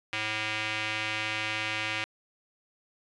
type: tone with band-pass filter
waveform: square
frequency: 108.4 Hz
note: A2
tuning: 25 cents flat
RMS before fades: -32 dBFS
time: 0.13-2.04 s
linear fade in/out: 0 ms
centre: 2500 Hz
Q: 2.2
effects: resampled to 22050 Hz